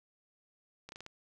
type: slowing click train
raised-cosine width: 0.2 ms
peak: -29 dBFS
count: 5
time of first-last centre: 0.89-1.064 s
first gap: 31 ms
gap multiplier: 1.23
effects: none